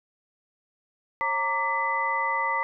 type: tone cluster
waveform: sine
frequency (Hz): 541 / 921 / 1163 / 2003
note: C#5 / A#5 / D6 / B6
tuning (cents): -42 / -21 / -17 / +24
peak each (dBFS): -36 / -27 / -29 / -28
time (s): 1.21-2.63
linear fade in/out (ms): 0
effects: none